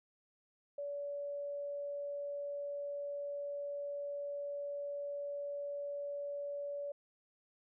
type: tone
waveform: sine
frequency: 572 Hz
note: D5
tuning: 46 cents flat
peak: -38 dBFS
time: 0.78-6.92 s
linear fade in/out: 5 ms
effects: none